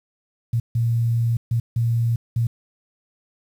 sine tone bursts at uneven times, 116.54 Hz, A#2, in tune, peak -17 dBFS, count 5, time 0.53-0.6 / 0.75-1.37 / 1.51-1.6 / 1.76-2.16 / 2.36-2.47 s, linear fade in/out 5 ms, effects 8-bit

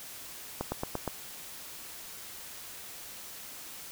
slowing click train, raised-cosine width 1 ms, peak -17 dBFS, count 5, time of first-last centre 0.61-1.077 s, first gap 110 ms, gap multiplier 1.04, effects white hiss -45 dBFS RMS until 3.91 s

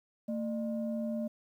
sine tone pair together, 225.7 / 602.9 Hz, A3 / D5, +44 / +45 cents, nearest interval octave + perfect fourth, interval 1701 cents, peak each -32 / -37 dBFS, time 0.28-1.28 s, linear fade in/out 10 ms, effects tanh soft clip ceiling -25 dBFS + 11-bit

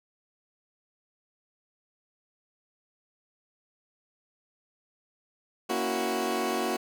20% pulse chord, F# dominant seventh, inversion first, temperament equal, 233.1 / 277.2 / 329.6 / 370 Hz, A#3 / C#4 / E4 / F#4, 0 / 0 / 0 / 0 cents, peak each -28 / -31 / -30 / -25 dBFS, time 5.69-6.77 s, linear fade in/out 10 ms, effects none

